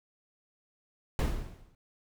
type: noise with exponential decay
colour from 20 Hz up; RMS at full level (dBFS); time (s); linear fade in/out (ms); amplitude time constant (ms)
brown; -23; 1.19-1.75; 1; 120
effects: none